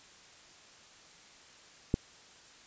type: click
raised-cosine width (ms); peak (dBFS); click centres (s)
3; -13; 1.941
effects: white hiss -56 dBFS RMS until 2.66 s + resampled to 16000 Hz